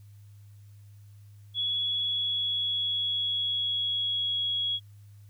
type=tone with pitch glide; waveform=sine; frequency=3371 to 3328 Hz; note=G#7 to G#7; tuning=+25 to +3 cents; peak=-26 dBFS; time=1.54-4.8 s; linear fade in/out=50 ms; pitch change=-22 cents; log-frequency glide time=1.95-4.41 s; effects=added 102 Hz sine -48 dBFS peak until 5.29 s + white hiss -68 dBFS RMS until 5.29 s